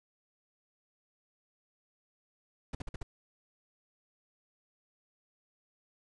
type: noise bursts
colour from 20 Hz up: brown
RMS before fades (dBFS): -37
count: 5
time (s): 2.73-3.03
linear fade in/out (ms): 5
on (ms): 20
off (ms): 50
effects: resampled to 22050 Hz